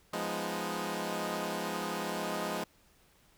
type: chord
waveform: 10% pulse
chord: F half-diminished seventh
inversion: none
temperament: equal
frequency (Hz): 174.61 / 207.7 / 246.9 / 311.1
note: F3 / Ab3 / Cb4 / Eb4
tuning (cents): 0 / 0 / 0 / 0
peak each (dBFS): -30 / -29 / -33 / -33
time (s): 0.13-2.64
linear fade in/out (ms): 5
effects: pink hiss -65 dBFS RMS until 3.37 s